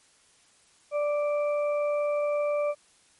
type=harmonic tone; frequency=587.3 Hz; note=D5; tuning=in tune; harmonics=1 / 2 / 4; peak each=-24 / -36 / -41 dBFS; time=0.91-2.75 s; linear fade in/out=50 ms; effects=white hiss -61 dBFS RMS until 3.19 s + MP3 48 kbps